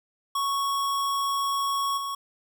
square tone with level steps, 1108.7 Hz, C#6, in tune, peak -25 / -30 dBFS, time 0.35-2.15 s, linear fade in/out 5 ms, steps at 1.97 s, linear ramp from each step 10 ms, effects none

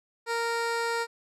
15% pulse tone with low-pass filter, 464.5 Hz, A#4, 6 cents flat, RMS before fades -29 dBFS, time 0.26-1.07 s, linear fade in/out 50 ms, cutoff 9700 Hz, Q 0.6, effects none

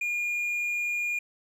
triangle tone, 2424 Hz, D#7, 46 cents flat, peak -25 dBFS, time 0.01-1.19 s, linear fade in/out 5 ms, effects none

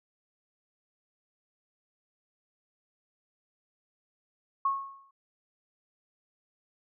sine tone with exponential decay, 1095 Hz, C#6, 22 cents flat, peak -22 dBFS, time 4.65-5.11 s, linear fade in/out 5 ms, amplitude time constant 100 ms, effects none

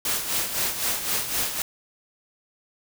white noise with tremolo, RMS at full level -24 dBFS, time 0.05-1.62 s, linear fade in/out 2 ms, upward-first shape sine, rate 3.9 Hz, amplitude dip 60%, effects none

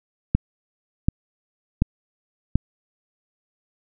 click train, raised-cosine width 5 ms, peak -4 dBFS, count 4, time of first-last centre 0.35-2.556 s, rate 1.36 Hz, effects none

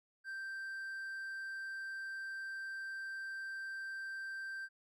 triangle tone, 1568 Hz, G6, in tune, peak -39 dBFS, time 0.24-4.69 s, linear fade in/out 50 ms, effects none

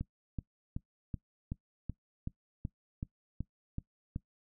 click train, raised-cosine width 5 ms, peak -24 dBFS, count 12, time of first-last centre 0.01-4.161 s, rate 2.65 Hz, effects noise-tail reverb RT60 0.1 s tail -20 dB re dry

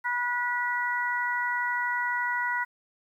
harmonic tone, 487 Hz, B4, 24 cents flat, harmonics 2 / 3 / 4, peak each -30 / -30 / -30 dBFS, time 0.04-2.65 s, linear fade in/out 20 ms, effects 10-bit

